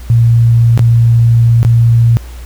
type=tone with dropouts; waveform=sine; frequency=116.6 Hz; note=A#2; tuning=1 cent sharp; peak=-4 dBFS; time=0.1-2.17 s; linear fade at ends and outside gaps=0 ms; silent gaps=0.776-0.793 / 1.63-1.649 s; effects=added 60 Hz sine -25 dBFS peak until 2.45 s + pink hiss -38 dBFS RMS until 2.45 s